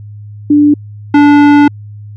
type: tone pair in turn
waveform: sine / square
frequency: 293.7 / 290.7 Hz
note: D4 / D4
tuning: 0 / -18 cents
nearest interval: unison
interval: 18 cents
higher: first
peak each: -3 dBFS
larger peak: neither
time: 0.5-0.74 / 1.14-1.68 s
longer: second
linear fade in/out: 5 ms
effects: added 104 Hz sine -26 dBFS peak until 2.16 s + low-pass 2000 Hz 12 dB/octave